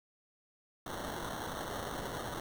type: noise with sample-and-hold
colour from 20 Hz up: blue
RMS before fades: -40 dBFS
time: 0.86-2.4 s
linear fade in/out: 2 ms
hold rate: 2450 Hz
effects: none

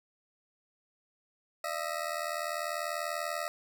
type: ring-modulated tone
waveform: 20% pulse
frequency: 640 Hz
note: D#5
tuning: 49 cents sharp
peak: -25 dBFS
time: 1.64-3.48 s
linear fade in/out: 0 ms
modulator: 40.1 Hz
effects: none

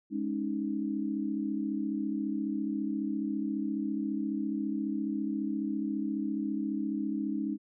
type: chord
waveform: sine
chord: Ab suspended fourth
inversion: none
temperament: just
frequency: 207.7 / 276.9 / 311.5 Hz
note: Ab3 / Db4 / Eb4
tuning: 0 / -2 / +2 cents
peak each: -34 dBFS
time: 0.1-7.58 s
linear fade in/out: 50 ms
effects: none

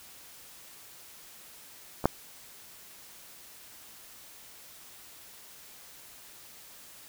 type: clicks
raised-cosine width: 1 ms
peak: -20 / -6 dBFS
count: 2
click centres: 2.042 / 2.056 s
effects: white hiss -51 dBFS RMS until 7.08 s

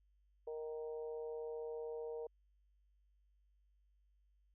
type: harmonic tone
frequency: 155.56 Hz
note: D#3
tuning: in tune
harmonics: 3 / 4 / 5 / 6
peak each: -42 / -52 / -58 / -60 dBFS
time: 0.47-2.27 s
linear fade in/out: 5 ms
effects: added 50 Hz sine -70 dBFS peak until 4.54 s

